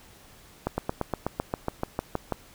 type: slowing click train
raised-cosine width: 1 ms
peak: -12 dBFS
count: 13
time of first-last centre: 0.67-2.323 s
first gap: 110 ms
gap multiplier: 1.04
effects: pink hiss -53 dBFS RMS until 2.54 s